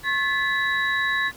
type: tone cluster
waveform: sine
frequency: 1082 / 1729 / 1992 / 3895 Hz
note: C#6 / A6 / B6 / B7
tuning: -42 / -31 / +14 / -25 cents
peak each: -29 / -22 / -29 / -31 dBFS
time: 0.03-1.32 s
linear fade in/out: 50 ms
effects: pink hiss -46 dBFS RMS until 1.36 s